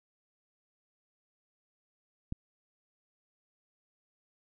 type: click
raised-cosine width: 5 ms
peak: -22 dBFS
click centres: 2.324 s
effects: none

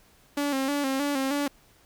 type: tone with vibrato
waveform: sawtooth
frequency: 277.2 Hz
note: C#4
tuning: in tune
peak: -21 dBFS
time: 0.37-1.48 s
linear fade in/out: 5 ms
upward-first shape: square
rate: 3.2 Hz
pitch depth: 61 cents each way
effects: pink hiss -59 dBFS RMS until 1.85 s

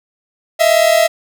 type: tone pair together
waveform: 45% pulse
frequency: 634.5 / 673 Hz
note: D#5 / E5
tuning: +34 / +36 cents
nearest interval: minor second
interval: 102 cents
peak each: -12 dBFS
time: 0.59-1.08 s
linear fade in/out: 20 ms
effects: none

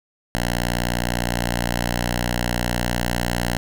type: tone with notch filter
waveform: 5% pulse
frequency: 59.7 Hz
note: A#1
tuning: 42 cents sharp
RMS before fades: -23 dBFS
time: 0.35-3.57 s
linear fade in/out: 0 ms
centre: 400 Hz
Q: 0.94
effects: none

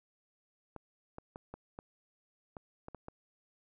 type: clicks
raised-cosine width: 1 ms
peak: -30 dBFS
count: 9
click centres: 0.763 / 1.184 / 1.359 / 1.54 / 1.789 / 2.568 / 2.884 / 2.947 / 3.084 s
effects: none

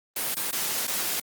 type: noise with dropouts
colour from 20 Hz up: white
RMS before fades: -28 dBFS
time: 0.16-1.2 s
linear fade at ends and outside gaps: 5 ms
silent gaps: 0.347-0.366 / 0.512-0.526 / 0.87-0.877 s
effects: high-pass 150 Hz 12 dB/octave + Opus 24 kbps

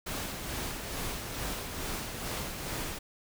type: noise with tremolo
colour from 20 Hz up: pink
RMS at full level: -35 dBFS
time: 0.06-2.99 s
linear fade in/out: 10 ms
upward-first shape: sine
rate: 2.3 Hz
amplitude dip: 40%
effects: none

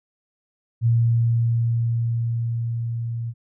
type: tone with level ramp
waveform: sine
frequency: 116.5 Hz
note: A#2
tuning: 1 cent flat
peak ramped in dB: -14 to -25 dBFS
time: 0.81-3.34 s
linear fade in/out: 50 ms
effects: none

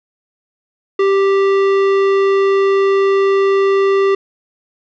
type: tone with tanh clipping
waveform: sine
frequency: 392 Hz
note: G4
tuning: in tune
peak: -12 dBFS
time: 0.99-4.15 s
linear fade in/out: 5 ms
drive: 15 dB
effects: none

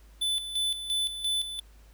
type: tone with tremolo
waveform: square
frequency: 3500 Hz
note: A7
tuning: 10 cents flat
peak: -26 dBFS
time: 0.21-1.6 s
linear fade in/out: 10 ms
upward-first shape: square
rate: 2.9 Hz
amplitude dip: 65%
effects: added 52 Hz sine -51 dBFS peak until 1.93 s + pink hiss -62 dBFS RMS until 1.93 s

